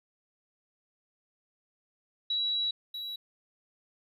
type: tone pair in turn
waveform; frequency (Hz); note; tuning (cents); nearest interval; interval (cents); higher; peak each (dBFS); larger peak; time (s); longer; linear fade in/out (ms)
sine / triangle; 3902 / 3902; B7 / B7; -22 / -22; unison; 0; neither; -27 / -34; first; 2.3-2.71 / 2.94-3.16; first; 5
effects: none